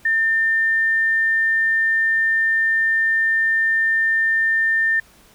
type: tone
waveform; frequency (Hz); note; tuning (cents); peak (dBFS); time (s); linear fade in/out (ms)
sine; 1800; A6; +39; -15; 0.05-5; 5
effects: pink hiss -51 dBFS RMS until 5.34 s